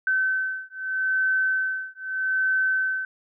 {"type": "beating tone pair", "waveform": "sine", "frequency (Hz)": [1531, 1531.8], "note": ["G6", "G6"], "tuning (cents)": [-41, -40], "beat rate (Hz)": 0.8, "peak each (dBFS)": -25, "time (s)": [0.07, 3.05], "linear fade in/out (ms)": 2, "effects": []}